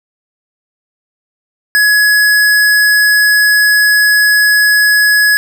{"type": "tone", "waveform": "square", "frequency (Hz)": 1685, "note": "G#6", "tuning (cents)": 25, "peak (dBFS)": -7, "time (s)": [1.75, 5.37], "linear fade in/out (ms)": 0, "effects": []}